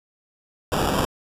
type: noise with sample-and-hold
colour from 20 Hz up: blue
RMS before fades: -22 dBFS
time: 0.72-1.05 s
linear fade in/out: 0 ms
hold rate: 2100 Hz
effects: resampled to 32000 Hz